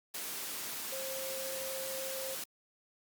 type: tone in noise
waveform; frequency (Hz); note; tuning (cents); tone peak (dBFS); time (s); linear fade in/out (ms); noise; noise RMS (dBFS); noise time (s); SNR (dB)
sine; 531; C5; +25; -40; 0.92-2.35; 5; white; -40; 0.14-2.44; -3
effects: high-pass 150 Hz 12 dB/octave + Opus 48 kbps